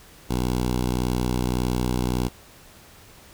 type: tone with notch filter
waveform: 10% pulse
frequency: 61.74 Hz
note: B1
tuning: in tune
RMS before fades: -24 dBFS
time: 0.29-2.29 s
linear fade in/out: 20 ms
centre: 1800 Hz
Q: 1.2
effects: pink hiss -49 dBFS RMS until 3.33 s